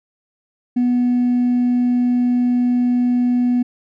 triangle tone with hard clipping, 245.6 Hz, B3, 9 cents flat, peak -13 dBFS, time 0.76-3.63 s, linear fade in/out 10 ms, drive 2 dB, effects none

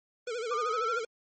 square tone with vibrato, 465.8 Hz, A#4, 1 cent flat, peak -33 dBFS, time 0.27-1.05 s, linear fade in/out 5 ms, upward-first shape sine, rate 13 Hz, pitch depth 120 cents each way
sine exponential sweep, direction up, 1176 to 1400 Hz, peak -29 dBFS, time 0.51-0.99 s, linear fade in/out 5 ms
effects MP3 32 kbps

